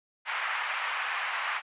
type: band-pass noise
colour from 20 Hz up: white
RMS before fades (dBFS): -32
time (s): 0.25-1.62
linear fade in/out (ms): 50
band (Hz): 850 to 2400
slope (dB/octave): 24
effects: resampled to 8000 Hz